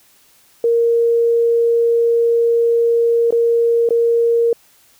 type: tone with dropouts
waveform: sine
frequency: 466.2 Hz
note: A#4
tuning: in tune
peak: -11 dBFS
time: 0.64-4.53 s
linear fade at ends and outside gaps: 2 ms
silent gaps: 3.307-3.324 / 3.89-3.906 s
effects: white hiss -52 dBFS RMS until 4.99 s